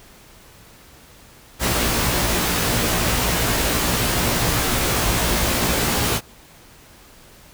pink noise with comb filter, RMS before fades -20 dBFS, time 1.59-6.21 s, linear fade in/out 50 ms, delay 17 ms, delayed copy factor +0.75, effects pink hiss -47 dBFS RMS until 7.53 s

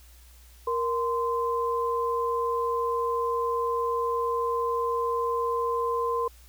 sine tone pair together, 468.7 / 1034.4 Hz, A#4 / C6, +9 / -20 cents, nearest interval octave + major second, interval 1371 cents, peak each -27 dBFS, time 0.67-6.28 s, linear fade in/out 5 ms, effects added 60 Hz sine -50 dBFS peak until 6.48 s + white hiss -57 dBFS RMS until 6.48 s

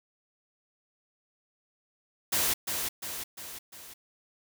white noise with echo, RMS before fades -27 dBFS, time 2.32-2.54 s, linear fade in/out 10 ms, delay 350 ms, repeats 4, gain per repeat -5 dB, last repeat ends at 3.94 s, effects none

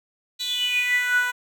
10% pulse tone with high-pass filter sweep, 493.9 Hz, B4, in tune, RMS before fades -23 dBFS, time 0.39-1.32 s, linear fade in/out 20 ms, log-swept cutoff 4100 to 1200 Hz, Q 9.8, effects none

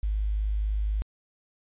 sine tone with quantisation, 51.91 Hz, G#1, in tune, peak -24 dBFS, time 0.03-1.02 s, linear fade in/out 0 ms, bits 9, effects resampled to 8000 Hz

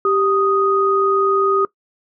sine tone pair together, 392 / 1244.5 Hz, G4 / D#6, 0 / 0 cents, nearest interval octave + minor sixth, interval 2000 cents, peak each -16 dBFS, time 0.05-1.65 s, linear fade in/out 2 ms, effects noise-tail reverb RT60 0.1 s tail -20 dB re dry

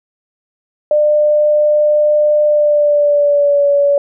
sine tone with pitch glide, 599 to 569.6 Hz, D5 to C#5, +34 to +47 cents, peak -8 dBFS, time 0.91-3.98 s, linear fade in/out 2 ms, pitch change -87 cents, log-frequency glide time 2.43-3.67 s, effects none

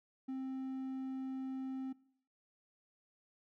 triangle tone, 263.5 Hz, C4, 12 cents sharp, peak -36 dBFS, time 0.28-1.93 s, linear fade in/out 10 ms, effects noise-tail reverb RT60 0.6 s tail -21 dB re dry

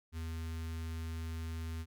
square tone with notch filter, 81.3 Hz, E2, 23 cents flat, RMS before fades -40 dBFS, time 0.12-1.86 s, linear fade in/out 50 ms, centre 620 Hz, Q 0.79, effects none

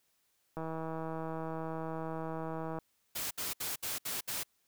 click train, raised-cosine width 1 ms, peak -26 dBFS, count 358, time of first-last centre 0.57-2.787 s, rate 161 Hz
white noise bursts, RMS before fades -37 dBFS, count 6, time 3.15-4.435 s, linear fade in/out 10 ms, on 160 ms, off 65 ms
effects white hiss -75 dBFS RMS until 4.67 s

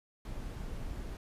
brown noise, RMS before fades -40 dBFS, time 0.25-1.17 s, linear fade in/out 2 ms, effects resampled to 32000 Hz

